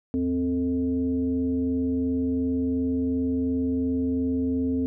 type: tone with frequency modulation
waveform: sine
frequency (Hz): 261.6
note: C4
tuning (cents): 0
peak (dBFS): -22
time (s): 0.14-4.86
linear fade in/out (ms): 0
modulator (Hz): 182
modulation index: 0.61
effects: none